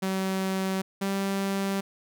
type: tone pair in turn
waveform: sawtooth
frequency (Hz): 190.5 / 195.86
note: G3 / G3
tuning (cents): -49 / -1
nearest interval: unison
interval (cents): 48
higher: second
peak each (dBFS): -22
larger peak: neither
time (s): 0.02-0.82 / 1.01-1.81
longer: neither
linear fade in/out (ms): 10
effects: none